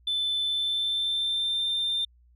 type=tone with pitch glide; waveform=sine; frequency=3521 to 3591 Hz; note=A7 to A7; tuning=0 to +35 cents; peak=-23 dBFS; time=0.07-2.05 s; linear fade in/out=5 ms; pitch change=+35 cents; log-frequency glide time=0.43-1.7 s; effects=tanh soft clip ceiling -22 dBFS + added 60 Hz sine -56 dBFS peak until 2.35 s